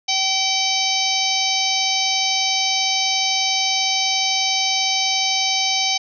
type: harmonic tone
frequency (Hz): 769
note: G5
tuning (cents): -33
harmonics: 1 / 3 / 4 / 5 / 6 / 7 / 8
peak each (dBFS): -25 / -25 / -25 / -25 / -25 / -25 / -25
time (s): 0.08-5.98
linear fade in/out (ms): 10
effects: none